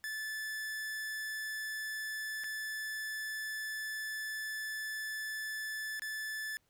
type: tone with dropouts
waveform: 45% pulse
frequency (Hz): 1743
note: A6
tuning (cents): -17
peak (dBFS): -37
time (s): 0.04-6.57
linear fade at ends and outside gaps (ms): 0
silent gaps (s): 2.437-2.442 / 5.995-6.02
effects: pink hiss -75 dBFS RMS until 6.69 s